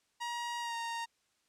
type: tone with pitch glide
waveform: sawtooth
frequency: 950 to 927.8 Hz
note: A#5 to A#5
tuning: +33 to -8 cents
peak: -32 dBFS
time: 0.2-1.06 s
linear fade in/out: 20 ms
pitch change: -41 cents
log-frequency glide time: 0.6-0.75 s
effects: white hiss -75 dBFS RMS until 1.48 s + low-pass 8000 Hz 12 dB/octave